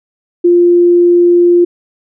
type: tone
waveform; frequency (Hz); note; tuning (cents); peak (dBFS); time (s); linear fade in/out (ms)
sine; 349.2; F4; 0; -4; 0.44-1.65; 10
effects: none